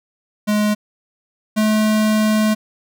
square tone pair in turn, 210.1 / 215.3 Hz, G#3 / A3, +20 / -37 cents, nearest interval unison, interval 43 cents, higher second, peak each -15 / -14 dBFS, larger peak second, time 0.47-0.75 / 1.56-2.55 s, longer second, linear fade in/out 20 ms, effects none

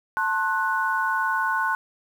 sine chord, F# diminished, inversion first, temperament just, 888 / 1065.6 / 1480 Hz, A5 / C6 / F#6, +16 / +31 / 0 cents, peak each -27 / -26 / -24 dBFS, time 0.17-1.75 s, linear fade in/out 0 ms, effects 8-bit

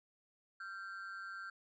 triangle ring-modulated tone, 1472 Hz, F#6, 9 cents flat, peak -39 dBFS, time 0.6-1.5 s, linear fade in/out 5 ms, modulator 95.6 Hz, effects resampled to 16000 Hz

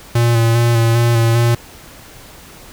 square tone with vibrato, 116.54 Hz, A#2, in tune, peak -11 dBFS, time 0.15-1.55 s, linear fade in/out 5 ms, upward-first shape square, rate 2.5 Hz, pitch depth 22 cents each way, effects pink hiss -39 dBFS RMS until 2.72 s

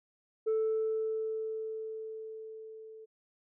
sine tone with level ramp, 440 Hz, A4, in tune, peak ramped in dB -24 to -47 dBFS, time 0.46-3.06 s, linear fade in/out 20 ms, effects tanh soft clip ceiling -25 dBFS

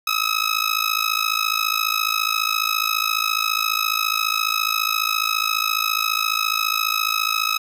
15% pulse tone with amplitude modulation, 1279 Hz, D#6, 47 cents sharp, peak -9 dBFS, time 0.07-7.58 s, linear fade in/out 5 ms, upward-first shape sine, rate 54.6 Hz, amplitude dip 90%, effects none

